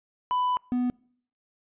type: tone pair in turn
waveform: triangle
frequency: 996 / 247.5 Hz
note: B5 / B3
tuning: +14 / +4 cents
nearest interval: 2 octaves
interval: 2410 cents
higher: first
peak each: -21 / -21 dBFS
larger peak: neither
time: 0.31-0.57 / 0.72-0.9 s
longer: first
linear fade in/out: 0 ms
effects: noise-tail reverb RT60 0.6 s tail -26 dB re dry + resampled to 8000 Hz